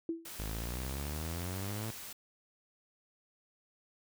sine tone with exponential decay, 330.7 Hz, E4, 6 cents sharp, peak -29 dBFS, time 0.09-0.32 s, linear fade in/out 2 ms, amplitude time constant 49 ms
white noise, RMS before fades -46 dBFS, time 0.25-2.13 s, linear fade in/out 5 ms
sawtooth exponential sweep, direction up, 51 to 113 Hz, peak -33 dBFS, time 0.39-1.91 s, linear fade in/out 5 ms
effects none

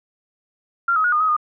sine tone with pitch steps, 1383 / 1269 / 1446 / 1220 / 1268 / 1223 Hz, F6 / D#6 / F#6 / D#6 / D#6 / D#6, -17 / +34 / -40 / -34 / +32 / -30 cents, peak -15 dBFS, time 0.88-1.366 s, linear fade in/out 5 ms, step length 81 ms, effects none

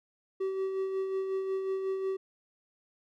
triangle tone with tremolo, 383.3 Hz, G4, 39 cents flat, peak -26 dBFS, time 0.4-2.17 s, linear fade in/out 10 ms, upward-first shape sine, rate 5.5 Hz, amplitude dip 40%, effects none

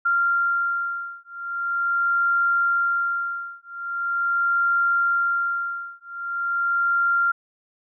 sine beating tone pair, 1387 / 1387.42 Hz, F6 / F6, -12 / -12 cents, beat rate 0.42 Hz, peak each -23 dBFS, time 0.05-7.32 s, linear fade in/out 10 ms, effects none

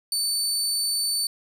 25% pulse tone, 4525 Hz, C#8, 35 cents sharp, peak -18 dBFS, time 0.12-1.27 s, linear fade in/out 2 ms, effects none

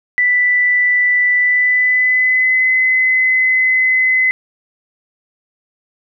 sine tone with pitch glide, 1979 to 2033 Hz, B6 to B6, +3 to +50 cents, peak -10 dBFS, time 0.18-4.31 s, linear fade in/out 0 ms, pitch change +47 cents, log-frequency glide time 1.35-2.7 s, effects none

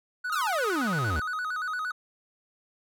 triangle tone with vibrato, 1364 Hz, F6, 41 cents flat, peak -27 dBFS, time 0.24-1.92 s, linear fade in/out 10 ms, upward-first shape square, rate 8.7 Hz, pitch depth 140 cents each way
45% pulse exponential sweep, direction down, 1456 to 69.4 Hz, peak -27 dBFS, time 0.32-1.2 s, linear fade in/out 5 ms
effects none

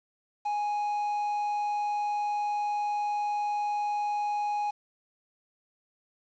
triangle tone, 830 Hz, G#5, 1 cent flat, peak -25 dBFS, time 0.45-4.71 s, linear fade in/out 10 ms, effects resampled to 16000 Hz + 9-bit

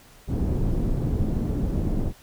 pink low-pass noise, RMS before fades -24 dBFS, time 0.27-2.13 s, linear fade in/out 50 ms, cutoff 290 Hz, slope 12 dB/octave, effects pink hiss -52 dBFS RMS until 2.22 s

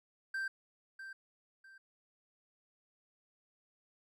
triangle tone with echo, 1568 Hz, G6, in tune, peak -33 dBFS, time 0.34-0.48 s, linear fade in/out 5 ms, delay 650 ms, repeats 2, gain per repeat -10 dB, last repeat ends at 1.78 s, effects none

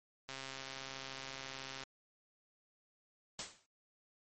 click train, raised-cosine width 0.2 ms, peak -27 dBFS, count 208, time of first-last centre 0.29-1.835 s, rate 134 Hz
white noise with exponential decay, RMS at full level -37 dBFS, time 3.39-3.66 s, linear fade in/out 2 ms, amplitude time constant 58 ms
effects MP3 32 kbps

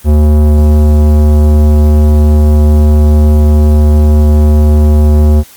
sine tone with tanh clipping, 75.2 Hz, D2, 42 cents sharp, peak -5 dBFS, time 0.04-5.44 s, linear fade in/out 50 ms, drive 17 dB, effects white hiss -37 dBFS RMS until 5.56 s + Opus 24 kbps

